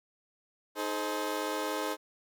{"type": "chord", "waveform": "20% pulse", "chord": "Ab major", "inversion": "second", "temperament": "equal with one note detuned", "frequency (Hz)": [311.1, 426.2, 523.3], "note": ["Eb4", "Ab4", "C5"], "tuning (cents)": [0, 45, 0], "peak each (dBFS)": -31, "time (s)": [0.75, 1.97], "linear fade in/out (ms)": 50, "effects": []}